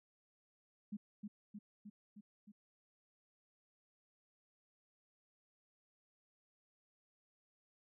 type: tone with echo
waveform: sine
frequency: 207.7 Hz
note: G#3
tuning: in tune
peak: -40 dBFS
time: 0.92-0.97 s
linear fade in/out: 10 ms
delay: 310 ms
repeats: 5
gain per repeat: -3 dB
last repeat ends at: 2.52 s
effects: none